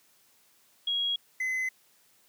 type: tone pair in turn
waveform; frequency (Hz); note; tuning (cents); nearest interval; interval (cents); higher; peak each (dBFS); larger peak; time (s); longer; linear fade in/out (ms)
sine / triangle; 3300 / 2037; G#7 / C7; -12 / -47; minor sixth; 835; first; -26; neither; 0.87-1.16 / 1.4-1.69; neither; 5
effects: white hiss -64 dBFS RMS until 2.28 s + high-pass 100 Hz 12 dB/octave